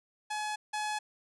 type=tone pair in turn; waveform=sawtooth; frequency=848 / 848 Hz; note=G#5 / G#5; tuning=+36 / +36 cents; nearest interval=unison; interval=0 cents; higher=neither; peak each=-29 / -28 dBFS; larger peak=second; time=0.3-0.56 / 0.73-0.99 s; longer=neither; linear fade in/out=10 ms; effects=resampled to 24000 Hz